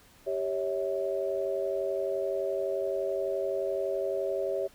sine chord, C# diminished, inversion second, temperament equal with one note detuned, 392 / 554.4 / 646.1 Hz, G4 / C#5 / E5, 0 / 0 / -35 cents, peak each -32 / -31 / -34 dBFS, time 0.26-4.68 s, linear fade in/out 20 ms, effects pink hiss -58 dBFS RMS until 4.74 s

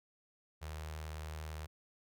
sawtooth tone with notch filter, 77.78 Hz, D#2, in tune, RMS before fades -44 dBFS, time 0.61-1.67 s, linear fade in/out 20 ms, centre 250 Hz, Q 0.59, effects none

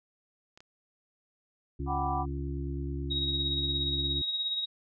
clicks, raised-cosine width 0.2 ms, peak -34 / -34 dBFS, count 2, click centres 0.575 / 0.605 s
harmonic tone, 69.3 Hz, C#2, in tune, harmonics 1 / 2 / 4 / 5, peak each -34 / -37 / -40 / -41 dBFS, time 1.79-4.22 s, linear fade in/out 10 ms
sine chord, G major seventh, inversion third, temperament equal, 740 / 784 / 987.8 / 1174.7 Hz, F#5 / G5 / B5 / D6, 0 / 0 / 0 / 0 cents, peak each -32 / -38 / -35 / -36 dBFS, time 1.86-2.26 s, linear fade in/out 50 ms
sine tone with tremolo, 3793 Hz, A#7, 29 cents sharp, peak -27 dBFS, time 3.1-4.66 s, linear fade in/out 20 ms, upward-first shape sine, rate 17 Hz, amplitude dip 45%
effects none

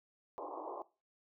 white band-pass noise, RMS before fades -44 dBFS, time 0.38-0.82 s, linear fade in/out 0 ms, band 300 to 1100 Hz, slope 96 dB/octave, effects noise-tail reverb RT60 0.3 s tail -19 dB re dry

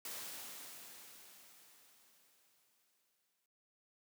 white noise with exponential decay, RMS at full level -44 dBFS, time 0.05-3.46 s, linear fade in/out 2 ms, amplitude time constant 740 ms, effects noise-tail reverb RT60 0.7 s tail -23 dB re dry + high-pass 150 Hz 12 dB/octave

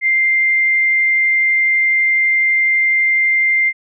sine tone, 2096 Hz, C7, 2 cents sharp, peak -11 dBFS, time 0.01-3.73 s, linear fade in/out 50 ms, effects none

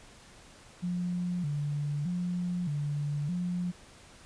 sine tone with vibrato, 160.9 Hz, E3, 42 cents flat, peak -29 dBFS, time 0.82-3.72 s, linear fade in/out 20 ms, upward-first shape square, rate 0.81 Hz, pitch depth 170 cents each way, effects pink hiss -54 dBFS RMS until 4.25 s + resampled to 22050 Hz

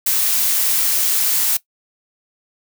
blue noise, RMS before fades -17 dBFS, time 0.06-1.57 s, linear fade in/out 5 ms, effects noise-tail reverb RT60 0.1 s tail -18 dB re dry

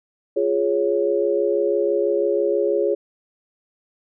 sine chord, Db major, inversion first, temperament equal, 349.2 / 415.3 / 554.4 Hz, F4 / Ab4 / Db5, 0 / 0 / 0 cents, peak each -23 / -20 / -22 dBFS, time 0.36-2.95 s, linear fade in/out 10 ms, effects none

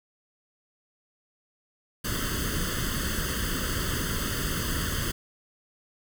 pink noise with comb filter, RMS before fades -29 dBFS, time 2.04-5.12 s, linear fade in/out 10 ms, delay 0.63 ms, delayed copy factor +1, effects none

